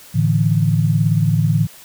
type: chord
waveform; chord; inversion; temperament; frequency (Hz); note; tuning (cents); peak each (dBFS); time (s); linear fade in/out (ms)
sine; A suspended fourth; none; just; 110 / 146.67 / 165; A2 / D3 / E3; 0 / -2 / +2; -17; 0.14-1.67; 20
effects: white hiss -42 dBFS RMS until 1.84 s

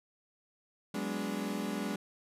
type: chord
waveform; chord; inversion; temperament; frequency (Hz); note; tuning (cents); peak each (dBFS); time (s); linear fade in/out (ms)
35% pulse; G# half-diminished seventh; third; equal with one note detuned; 185 / 207.7 / 246.9 / 291; F#3 / G#3 / B3 / D4; 0 / 0 / 0 / -16; -39 / -35 / -40 / -38; 0.94-1.96; 5
effects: resampled to 32000 Hz

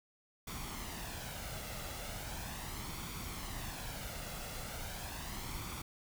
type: noise with flanger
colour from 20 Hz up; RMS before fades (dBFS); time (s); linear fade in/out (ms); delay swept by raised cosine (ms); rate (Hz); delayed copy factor
pink; -43; 0.47-5.82; 5; 0.87 to 1.49; 0.38; +0.5
effects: none

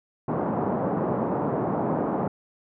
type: band-pass noise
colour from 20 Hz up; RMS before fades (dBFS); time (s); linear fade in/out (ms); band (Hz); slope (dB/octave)
pink; -26; 0.28-2.28; 5; 140 to 980; 24
effects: none

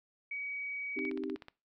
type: tone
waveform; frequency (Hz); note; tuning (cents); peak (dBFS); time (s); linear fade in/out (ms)
sine; 2265; C#7; +37; -36; 0.31-1.1; 5
type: chord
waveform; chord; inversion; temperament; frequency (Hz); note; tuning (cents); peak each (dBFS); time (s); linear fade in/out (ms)
sine; C minor; none; equal; 261.6 / 311.1 / 392; C4 / Eb4 / G4; 0 / 0 / 0; -39; 0.96-1.36; 10
type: click train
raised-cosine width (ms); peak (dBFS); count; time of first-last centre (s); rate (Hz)
0.3; -31; 9; 0.99-1.484; 16.2
effects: noise-tail reverb RT60 0.3 s tail -22 dB re dry

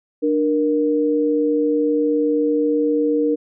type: tone pair together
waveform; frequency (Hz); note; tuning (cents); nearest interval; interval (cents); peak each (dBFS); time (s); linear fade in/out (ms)
sine; 297.5 / 469.4; D4 / A#4; +22 / +12; minor sixth; 790; -18; 0.22-3.36; 20
effects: none

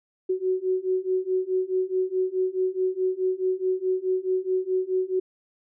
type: beating tone pair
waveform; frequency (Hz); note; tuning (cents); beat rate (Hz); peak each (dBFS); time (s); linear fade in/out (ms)
sine; 370 / 374.7; F#4 / F#4; 0 / +22; 4.7; -26 / -25; 0.29-5.2; 10
effects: none

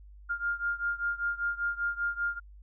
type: beating tone pair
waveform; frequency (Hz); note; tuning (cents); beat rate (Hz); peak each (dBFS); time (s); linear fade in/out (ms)
sine; 1404 / 1409.1; F6 / F6; +9 / +15; 5.1; -31 / -33; 0.29-2.4; 20
effects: added 50 Hz sine -48 dBFS peak until 2.62 s

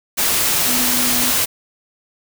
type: tone in noise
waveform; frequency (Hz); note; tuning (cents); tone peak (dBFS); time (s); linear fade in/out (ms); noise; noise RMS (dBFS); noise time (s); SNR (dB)
sine; 246.9; B3; 0; -24; 0.67-1.32; 20; white; -17; 0.17-1.46; -10
effects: none

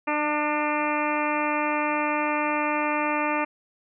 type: harmonic tone with a mistuned harmonic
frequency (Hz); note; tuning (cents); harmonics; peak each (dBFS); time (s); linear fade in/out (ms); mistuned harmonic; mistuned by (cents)
299.4; D4; +33; 1 / 2 / 3 / 4 / 5 / 6 / 7 / 8 / 9; -29 / -30 / -28 / -30 / -36 / -35 / -35 / -32 / -37; 0.07-3.45; 10; 5; -31
effects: none

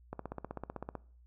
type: click train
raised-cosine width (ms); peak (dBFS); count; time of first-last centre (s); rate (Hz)
1; -25; 14; 0.13-0.953; 15.8
effects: noise-tail reverb RT60 0.5 s tail -22 dB re dry + added 60 Hz sine -57 dBFS peak until 1.26 s

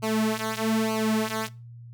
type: tone with flanger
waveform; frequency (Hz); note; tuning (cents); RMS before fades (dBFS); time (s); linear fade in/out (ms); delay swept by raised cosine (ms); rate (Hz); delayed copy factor
sawtooth; 220; A3; 0; -26; 0.02-1.49; 20; 0.56 to 4.96; 1.1; -0.85
effects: noise-tail reverb RT60 0.3 s tail -21 dB re dry + added 118 Hz sine -41 dBFS peak until 1.93 s

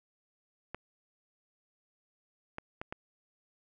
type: clicks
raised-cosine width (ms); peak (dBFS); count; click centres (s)
0.5; -23; 4; 0.746 / 2.584 / 2.815 / 2.925
effects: none

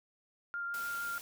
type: tone with vibrato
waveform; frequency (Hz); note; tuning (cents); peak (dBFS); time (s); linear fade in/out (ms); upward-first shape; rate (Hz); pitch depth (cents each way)
sine; 1396.9; F6; 0; -35; 0.54-1.18; 0; sine; 6.5; 10
type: noise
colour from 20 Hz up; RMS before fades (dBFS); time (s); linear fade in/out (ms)
white; -47; 0.74-1.21; 0
effects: none

